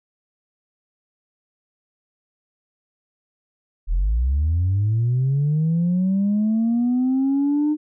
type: linear sweep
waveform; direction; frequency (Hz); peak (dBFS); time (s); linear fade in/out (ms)
sine; up; 37.4 to 305.4; -15; 3.87-7.77; 50
effects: tanh soft clip ceiling -14 dBFS